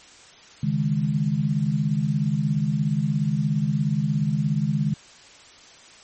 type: chord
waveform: sine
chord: C# suspended second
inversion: none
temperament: equal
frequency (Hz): 138.59 / 155.56 / 207.7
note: C#3 / D#3 / G#3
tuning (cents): 0 / 0 / 0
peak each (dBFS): -25 / -23 / -25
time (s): 0.63-4.94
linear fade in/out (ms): 5
effects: white hiss -48 dBFS RMS until 6.03 s + MP3 32 kbps